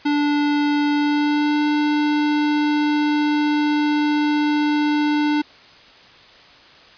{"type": "tone with pitch glide", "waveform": "square", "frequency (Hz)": [292.6, 297.4], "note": ["D4", "D4"], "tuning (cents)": [-6, 22], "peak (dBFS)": -17, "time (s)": [0.05, 5.42], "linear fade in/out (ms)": 10, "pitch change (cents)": 28, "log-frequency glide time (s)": [0.94, 1.63], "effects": ["white hiss -46 dBFS RMS until 6.97 s", "resampled to 11025 Hz"]}